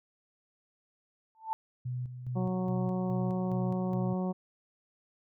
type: tone with exponential growth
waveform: sine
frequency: 885 Hz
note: A5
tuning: 10 cents sharp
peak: -26 dBFS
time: 1.35-1.53 s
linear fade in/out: 0 ms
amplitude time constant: 38 ms
type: tone with tremolo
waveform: sine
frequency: 124.9 Hz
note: B2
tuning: 20 cents sharp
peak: -32 dBFS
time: 1.85-4.14 s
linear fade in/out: 10 ms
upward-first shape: square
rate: 2.4 Hz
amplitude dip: 60%
type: harmonic tone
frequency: 184.3 Hz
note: F#3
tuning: 7 cents flat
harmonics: 1 / 2 / 3 / 4 / 5 / 6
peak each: -30 / -38 / -40 / -42 / -46 / -49 dBFS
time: 2.35-4.33 s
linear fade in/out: 20 ms
effects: none